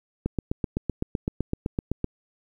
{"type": "click train", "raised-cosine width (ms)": 3, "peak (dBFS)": -12, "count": 15, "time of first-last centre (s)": [0.26, 2.043], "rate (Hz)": 7.85, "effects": ["9-bit"]}